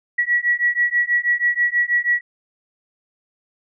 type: beating tone pair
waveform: sine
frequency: 1927 / 1933.2 Hz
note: B6 / B6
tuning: -43 / -38 cents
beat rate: 6.2 Hz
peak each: -19 dBFS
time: 0.18-2.21 s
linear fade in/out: 10 ms
effects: none